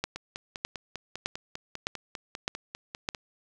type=two click trains; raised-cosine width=0.2 ms; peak=-11 / -19 dBFS; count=6 / 16; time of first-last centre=0.04-3.089 / 0.16-3.148 s; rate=1.64 / 5.02 Hz; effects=none